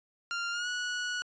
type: tone with pitch glide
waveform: sawtooth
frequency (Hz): 1393 to 1466.5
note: F6 to F#6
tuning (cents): -5 to -16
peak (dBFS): -28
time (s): 0.31-1.22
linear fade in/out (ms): 0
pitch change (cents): +89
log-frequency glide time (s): 0.51-0.68
effects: resampled to 16000 Hz